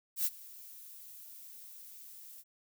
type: noise with ADSR envelope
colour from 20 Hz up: violet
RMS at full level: -29 dBFS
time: 0.16-2.44 s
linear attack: 93 ms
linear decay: 40 ms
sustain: -22 dB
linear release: 42 ms
effects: none